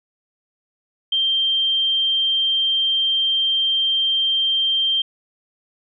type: tone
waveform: sine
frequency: 3160 Hz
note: G7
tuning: 13 cents sharp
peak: -16 dBFS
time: 1.12-5.02 s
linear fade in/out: 5 ms
effects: none